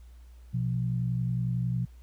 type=tone pair together; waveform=sine; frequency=123.61 / 174.61 Hz; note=B2 / F3; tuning=+2 / 0 cents; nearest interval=tritone; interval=598 cents; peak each=-27 / -32 dBFS; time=0.53-1.86 s; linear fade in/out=20 ms; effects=added 60 Hz sine -47 dBFS peak until 2.02 s + pink hiss -66 dBFS RMS until 2.02 s